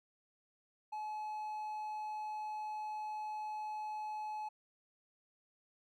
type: tone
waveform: triangle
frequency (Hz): 854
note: G#5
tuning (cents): +48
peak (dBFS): -37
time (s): 0.92-4.49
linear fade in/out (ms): 10
effects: none